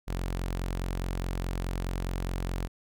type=tone; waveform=sawtooth; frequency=44.78 Hz; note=F1; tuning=44 cents sharp; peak=-26 dBFS; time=0.07-2.68 s; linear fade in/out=20 ms; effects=none